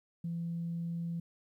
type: tone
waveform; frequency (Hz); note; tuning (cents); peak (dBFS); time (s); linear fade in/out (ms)
sine; 168.8; E3; +41; -33; 0.24-1.2; 5
effects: tanh soft clip ceiling -29 dBFS + 12-bit